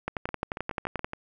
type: two click trains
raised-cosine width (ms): 0.5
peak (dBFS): -14 / -19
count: 12 / 7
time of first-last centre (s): 0.08-1.045 / 0.29-1.134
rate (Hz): 11.4 / 7.11
effects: none